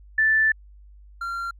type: tone pair in turn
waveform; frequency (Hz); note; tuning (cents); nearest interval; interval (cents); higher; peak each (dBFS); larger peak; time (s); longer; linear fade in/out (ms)
sine / triangle; 1760 / 1378.3; A6 / F6; 0 / -23; major third; 423; first; -16 / -25; first; 0.18-0.52 / 1.21-1.51; first; 5
effects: added 50 Hz sine -45 dBFS peak until 1.59 s